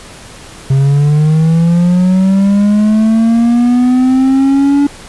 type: linear sweep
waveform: triangle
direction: up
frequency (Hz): 133.2 to 286.6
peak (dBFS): -4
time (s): 0.7-4.87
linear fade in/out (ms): 5
effects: pink hiss -33 dBFS RMS until 5.08 s + resampled to 24000 Hz